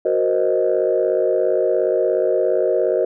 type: chord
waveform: sine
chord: C half-diminished seventh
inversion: second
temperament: equal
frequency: 370 / 466.2 / 523.3 / 622.3 Hz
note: Gb4 / Bb4 / C5 / Eb5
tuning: 0 / 0 / 0 / 0 cents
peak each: -20 dBFS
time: 0.05-3.05 s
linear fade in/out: 5 ms
effects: tanh soft clip ceiling -7 dBFS